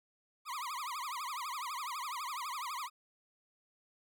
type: tone with vibrato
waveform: 40% pulse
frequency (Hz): 1100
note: C#6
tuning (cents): -14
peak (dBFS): -37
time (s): 0.45-2.9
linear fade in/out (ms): 50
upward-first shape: triangle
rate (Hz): 12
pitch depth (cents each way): 280
effects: none